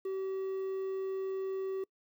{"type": "tone with quantisation", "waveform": "triangle", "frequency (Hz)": 383.1, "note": "G4", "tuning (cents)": -40, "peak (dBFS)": -31, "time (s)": [0.05, 1.84], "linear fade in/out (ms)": 5, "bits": 10, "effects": ["noise-tail reverb RT60 0.1 s tail -26 dB re dry"]}